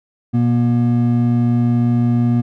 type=tone pair together; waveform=triangle; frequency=120.9 / 239 Hz; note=B2 / A#3; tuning=-36 / +43 cents; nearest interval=octave; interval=1179 cents; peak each=-13 dBFS; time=0.33-2.42 s; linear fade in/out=20 ms; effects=none